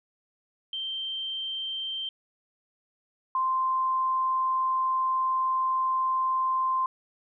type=tone pair in turn; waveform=sine; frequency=3136 / 1043.5 Hz; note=G7 / C6; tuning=0 / -5 cents; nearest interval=octave + perfect fifth; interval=1905 cents; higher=first; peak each=-30 / -23 dBFS; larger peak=second; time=0.73-2.09 / 3.35-6.86 s; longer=second; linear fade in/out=2 ms; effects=none